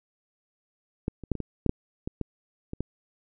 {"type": "clicks", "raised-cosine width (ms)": 3, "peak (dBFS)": [-14, -26, -12, -21, -18, -11, -9, -18, -16, -21, -16], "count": 11, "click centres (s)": [1.081, 1.237, 1.317, 1.353, 1.403, 1.663, 1.694, 2.075, 2.213, 2.734, 2.806], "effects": []}